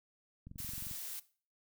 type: click train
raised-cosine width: 5 ms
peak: -36 dBFS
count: 11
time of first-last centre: 0.47-0.912 s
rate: 22.6 Hz
type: noise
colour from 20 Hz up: blue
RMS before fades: -43 dBFS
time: 0.58-1.2 s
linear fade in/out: 10 ms
effects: noise-tail reverb RT60 0.4 s tail -18 dB re dry